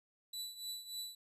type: tone with tremolo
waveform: sawtooth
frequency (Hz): 3962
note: B7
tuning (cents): +5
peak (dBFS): -36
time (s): 0.33-1.15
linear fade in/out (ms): 5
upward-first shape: triangle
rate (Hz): 3.4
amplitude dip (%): 80
effects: resampled to 32000 Hz